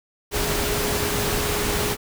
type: tone in noise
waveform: sine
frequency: 414.6 Hz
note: G#4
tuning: 3 cents flat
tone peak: -28 dBFS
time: 0.31-1.97 s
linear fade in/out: 50 ms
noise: pink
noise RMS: -24 dBFS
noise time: 0.31-1.97 s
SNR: -7 dB
effects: none